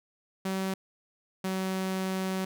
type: tone pair in turn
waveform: sawtooth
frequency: 190.7 / 188.84 Hz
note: G3 / F#3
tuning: -47 / +36 cents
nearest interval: unison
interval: 17 cents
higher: first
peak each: -25 dBFS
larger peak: neither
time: 0.45-0.74 / 1.44-2.45 s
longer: second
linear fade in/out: 5 ms
effects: none